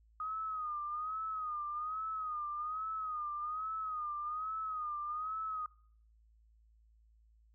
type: tone with vibrato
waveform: sine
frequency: 1244.5 Hz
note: D#6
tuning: in tune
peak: -36 dBFS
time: 0.2-5.66 s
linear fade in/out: 2 ms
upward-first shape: sine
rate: 1.2 Hz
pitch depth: 81 cents each way
effects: noise-tail reverb RT60 0.6 s tail -24 dB re dry + added 55 Hz sine -63 dBFS peak until 7.54 s